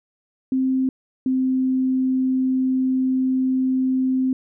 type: tone pair in turn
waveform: sine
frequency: 261.6 / 259.8 Hz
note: C4 / C4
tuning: 0 / -12 cents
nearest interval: unison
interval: 12 cents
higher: first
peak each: -17 dBFS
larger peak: neither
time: 0.52-0.89 / 1.26-4.33 s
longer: second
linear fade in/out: 2 ms
effects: none